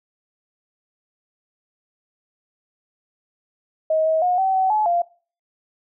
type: tone with pitch steps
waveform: sine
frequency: 632 / 638 / 721 / 765 / 758 / 855 / 693 Hz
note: D#5 / D#5 / F#5 / G5 / F#5 / A5 / F5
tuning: +27 / +43 / -45 / -42 / +42 / -50 / -14 cents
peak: -16 dBFS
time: 3.9-5.02 s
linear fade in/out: 5 ms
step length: 160 ms
effects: noise-tail reverb RT60 0.4 s tail -22 dB re dry